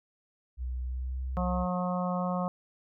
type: tone with pitch glide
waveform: sine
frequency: 62.5 to 64.63 Hz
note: B1 to C2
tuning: +21 to -21 cents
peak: -31 dBFS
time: 0.57-1.67 s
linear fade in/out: 50 ms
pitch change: +58 cents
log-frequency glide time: 0.81-1.22 s
type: harmonic tone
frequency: 180.3 Hz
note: F#3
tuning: 45 cents flat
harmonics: 1 / 3 / 4 / 5 / 6 / 7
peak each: -30 / -35 / -36 / -42 / -37 / -41 dBFS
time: 1.37-2.48 s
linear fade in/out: 0 ms
effects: none